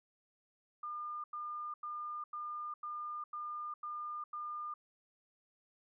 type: tone bursts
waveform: sine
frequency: 1207 Hz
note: D6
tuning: 47 cents sharp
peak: -39 dBFS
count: 8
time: 0.83-4.74 s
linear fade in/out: 5 ms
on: 410 ms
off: 90 ms
effects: none

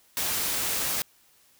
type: noise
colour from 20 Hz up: white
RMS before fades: -28 dBFS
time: 0.17-1.02 s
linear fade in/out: 0 ms
effects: white hiss -61 dBFS RMS until 1.59 s

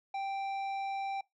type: tone with tanh clipping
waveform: sine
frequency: 784 Hz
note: G5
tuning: in tune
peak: -35 dBFS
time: 0.14-1.21 s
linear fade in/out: 5 ms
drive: 10 dB
effects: noise-tail reverb RT60 0.2 s tail -23 dB re dry

